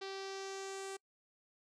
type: tone with low-pass filter sweep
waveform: sawtooth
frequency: 388.3 Hz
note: G4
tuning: 16 cents flat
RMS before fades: -44 dBFS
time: 0.01-0.97 s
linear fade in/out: 10 ms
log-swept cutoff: 4500 to 8500 Hz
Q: 2.7
effects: noise-tail reverb RT60 0.1 s tail -26 dB re dry